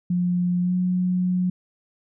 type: tone with pitch glide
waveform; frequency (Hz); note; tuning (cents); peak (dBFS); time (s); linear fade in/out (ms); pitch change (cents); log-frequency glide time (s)
sine; 177.7 to 181.54; F3 to F#3; +30 to -33; -19; 0.1-1.5; 5; +37; 0.61-0.74
effects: none